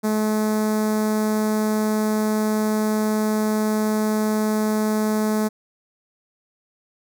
sawtooth tone with notch filter, 214.8 Hz, A3, 41 cents flat, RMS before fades -21 dBFS, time 0.03-5.49 s, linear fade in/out 20 ms, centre 2900 Hz, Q 0.62, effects none

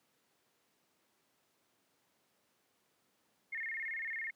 sine tone with vibrato, 1975.5 Hz, B6, in tune, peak -37 dBFS, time 3.52-4.31 s, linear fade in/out 10 ms, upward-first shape square, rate 18 Hz, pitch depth 140 cents each way, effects pink hiss -75 dBFS RMS until 4.35 s + high-pass 200 Hz 12 dB/octave

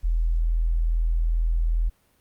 sine tone, 41.2 Hz, E1, in tune, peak -19 dBFS, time 0.03-1.9 s, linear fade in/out 20 ms, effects pink hiss -64 dBFS RMS until 2.2 s + Opus 48 kbps

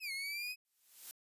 30% pulse exponential two-way sweep, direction down then up, 2648 to 2135 to 2544 Hz, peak -36 dBFS, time 0-0.56 s, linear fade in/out 50 ms, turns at 0.12 s
blue noise with exponential growth, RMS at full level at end -44 dBFS, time 0.65-1.11 s, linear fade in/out 0 ms, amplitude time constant 99 ms
effects resampled to 32000 Hz

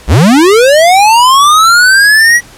square linear sweep, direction up, 45.38 to 1943 Hz, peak -3 dBFS, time 0.07-2.41 s, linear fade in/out 50 ms, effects pink hiss -35 dBFS RMS until 2.57 s + low-pass 11000 Hz 12 dB/octave

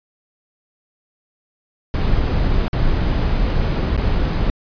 brown noise with dropouts, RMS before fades -17 dBFS, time 1.94-4.5 s, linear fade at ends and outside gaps 1 ms, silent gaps 2.682-2.73 / 3.966-3.976 s, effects resampled to 11025 Hz

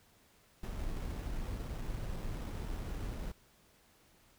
brown noise with sample-and-hold, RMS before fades -39 dBFS, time 0.63-3.32 s, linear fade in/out 5 ms, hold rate 4410 Hz, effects pink hiss -66 dBFS RMS until 4.38 s

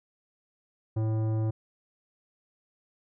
triangle tone with tanh clipping, 110 Hz, A2, in tune, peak -27 dBFS, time 0.96-1.51 s, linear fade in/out 10 ms, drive 18 dB, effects none

